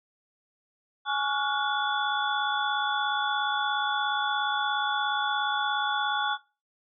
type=tone cluster; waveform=sine; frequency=837 / 1120 / 1407 / 1464 / 3445 Hz; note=G#5 / C#6 / F6 / F#6 / A7; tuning=+13 / +18 / +12 / -19 / -37 cents; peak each=-29 / -32 / -34 / -32 / -32 dBFS; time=1.05-6.38 s; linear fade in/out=50 ms; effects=noise-tail reverb RT60 0.3 s tail -18 dB re dry